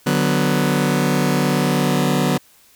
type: chord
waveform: sawtooth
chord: B minor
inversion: first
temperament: just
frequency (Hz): 148.16 / 185.21 / 246.9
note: D3 / F#3 / B3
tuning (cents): +16 / +2 / 0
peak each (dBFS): -16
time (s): 0.06-2.38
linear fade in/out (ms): 10
effects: white hiss -52 dBFS RMS until 2.75 s